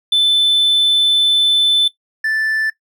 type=tone pair in turn; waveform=triangle; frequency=3520 / 1760 Hz; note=A7 / A6; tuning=0 / 0 cents; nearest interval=octave; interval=1200 cents; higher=first; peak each=-7 / -13 dBFS; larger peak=first; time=0.12-1.88 / 2.24-2.7 s; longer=first; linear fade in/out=5 ms; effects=noise-tail reverb RT60 0.1 s tail -18 dB re dry + tanh soft clip ceiling -5 dBFS